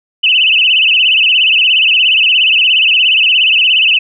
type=tone with vibrato; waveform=sine; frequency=2794 Hz; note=F7; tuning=in tune; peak=-6 dBFS; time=0.23-3.99 s; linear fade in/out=10 ms; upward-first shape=sine; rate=17 Hz; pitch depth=160 cents each way; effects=none